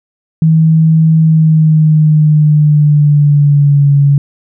sine tone with pitch glide, 160 to 141.72 Hz, D#3 to C#3, +49 to +39 cents, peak -4 dBFS, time 0.42-4.18 s, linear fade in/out 2 ms, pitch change -210 cents, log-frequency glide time 1.2-3.92 s, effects none

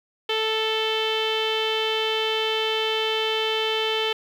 sawtooth tone with low-pass filter, 440 Hz, A4, in tune, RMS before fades -24 dBFS, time 0.29-4.13 s, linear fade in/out 5 ms, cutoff 3200 Hz, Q 6.7, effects 8-bit

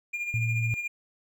triangle tone with tremolo, 2410 Hz, D7, 44 cents sharp, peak -26 dBFS, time 0.13-0.88 s, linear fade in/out 10 ms, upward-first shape sine, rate 14 Hz, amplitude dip 55%
sine tone, 114.8 Hz, A#2, 26 cents flat, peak -25 dBFS, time 0.34-0.74 s, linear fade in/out 0 ms
effects none

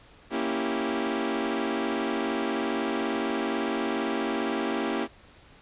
sawtooth chord, A# diminished seventh, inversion none, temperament equal, 233.1 / 277.2 / 329.6 / 392 Hz, A#3 / C#4 / E4 / G4, 0 / 0 / 0 / 0 cents, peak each -28 dBFS, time 0.3-5.08 s, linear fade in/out 50 ms, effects pink hiss -54 dBFS RMS until 5.61 s + resampled to 8000 Hz

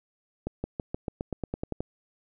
accelerating click train, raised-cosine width 2 ms, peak -17 dBFS, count 12, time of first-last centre 0.47-1.805 s, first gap 170 ms, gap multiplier 0.93, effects none

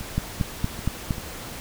two click trains, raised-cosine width 5 ms, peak -10 / -22 dBFS, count 5 / 4, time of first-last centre 0.18-1.108 / 0.01-1.182 s, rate 4.31 / 2.56 Hz, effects pink hiss -37 dBFS RMS until 1.6 s

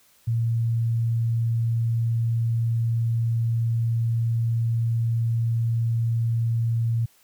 sine tone, 115.4 Hz, A#2, 17 cents flat, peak -20 dBFS, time 0.27-7.06 s, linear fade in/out 10 ms, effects white hiss -59 dBFS RMS until 7.23 s

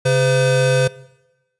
square tone pair together, 135.1 / 510.1 Hz, C#3 / C5, -44 / -44 cents, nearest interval octave + major seventh, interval 2300 cents, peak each -17 dBFS, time 0.05-0.88 s, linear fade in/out 10 ms, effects noise-tail reverb RT60 1.0 s tail -20 dB re dry + resampled to 24000 Hz

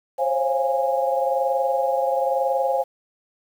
sine tone cluster, 530 / 551 / 694 / 824 Hz, C5 / C#5 / F5 / G#5, +22 / -11 / -11 / -14 cents, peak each -22 / -28 / -26 / -24 dBFS, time 0.18-2.84 s, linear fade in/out 20 ms, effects 8-bit

